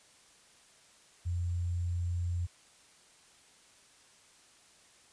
sine tone with sample-and-hold, 87.31 Hz, F2, in tune, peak -30 dBFS, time 1.25-2.47 s, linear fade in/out 20 ms, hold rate 7350 Hz, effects white hiss -61 dBFS RMS until 5.12 s + resampled to 22050 Hz

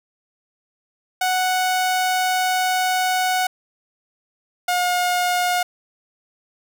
sawtooth tone pair in turn, 740 / 716.9 Hz, F#5 / F5, 0 / +45 cents, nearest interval minor second, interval 55 cents, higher first, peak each -14 dBFS, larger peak neither, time 1.21-3.47 / 4.68-5.63 s, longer first, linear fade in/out 5 ms, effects none

